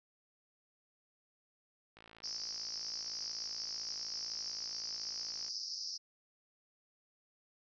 click train, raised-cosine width 0.3 ms, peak -39 dBFS, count 197, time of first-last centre 1.97-5.483 s, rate 55.8 Hz
pink band-pass noise, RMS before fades -42 dBFS, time 2.23-5.98 s, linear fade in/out 20 ms, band 4800 to 5600 Hz, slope 96 dB/octave
effects none

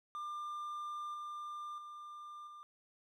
triangle tone with level steps, 1196 Hz, D6, 31 cents sharp, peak -38 / -40 / -45 / -48 dBFS, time 0.15-2.63 s, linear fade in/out 0 ms, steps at 1.14 / 1.78 / 2.47 s, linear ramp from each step 2 ms, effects none

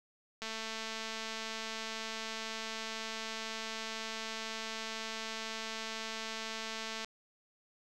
click train, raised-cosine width 0.2 ms, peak -23 dBFS, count 1472, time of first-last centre 0.42-7.046 s, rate 222 Hz, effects none

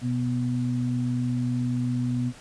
sine tone pair together, 124.53 / 246.2 Hz, B2 / B3, +15 / -5 cents, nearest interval octave, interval 1180 cents, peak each -26 dBFS, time 0.01-2.33 s, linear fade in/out 50 ms, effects pink hiss -48 dBFS RMS until 2.4 s + resampled to 22050 Hz

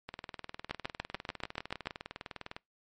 two click trains, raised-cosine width 0.3 ms, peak -24 / -17 dBFS, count 50 / 9, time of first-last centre 0.09-2.565 / 0.71-1.871 s, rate 19.8 / 6.89 Hz, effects noise-tail reverb RT60 0.2 s tail -25 dB re dry + MP3 48 kbps

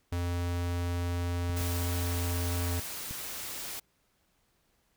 square tone, 87.31 Hz, F2, in tune, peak -30 dBFS, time 0.12-2.8 s, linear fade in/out 5 ms
clicks, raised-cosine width 5 ms, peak -29 dBFS, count 3, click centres 1.498 / 1.609 / 3.11 s
white noise, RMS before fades -39 dBFS, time 1.56-3.8 s, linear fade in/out 10 ms
effects pink hiss -72 dBFS RMS until 4.96 s

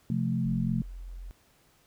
sine chord, F major, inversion second, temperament equal, 130.81 / 174.61 / 220 Hz, C3 / F3 / A3, 0 / 0 / 0 cents, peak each -30 dBFS, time 0.1-0.82 s, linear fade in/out 2 ms
sine tone, 43.89 Hz, F1, 9 cents sharp, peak -38 dBFS, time 0.45-1.31 s, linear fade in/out 0 ms
effects pink hiss -64 dBFS RMS until 1.86 s

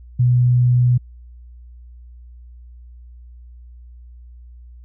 sine tone, 123.47 Hz, B2, in tune, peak -11 dBFS, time 0.19-0.98 s, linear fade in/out 10 ms, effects added 60 Hz sine -38 dBFS peak until 4.84 s

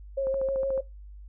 sine tone with vibrato, 538 Hz, C5, 48 cents sharp, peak -24 dBFS, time 0.17-0.81 s, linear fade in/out 10 ms, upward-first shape sine, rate 6.5 Hz, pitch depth 27 cents each way
click train, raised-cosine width 1 ms, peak -27 dBFS, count 8, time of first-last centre 0.27-0.777 s, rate 13.8 Hz
effects noise-tail reverb RT60 0.2 s tail -20 dB re dry + added 50 Hz sine -42 dBFS peak until 1.28 s

